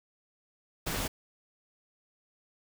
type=noise; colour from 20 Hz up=pink; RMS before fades=-33 dBFS; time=0.86-1.08 s; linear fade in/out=10 ms; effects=none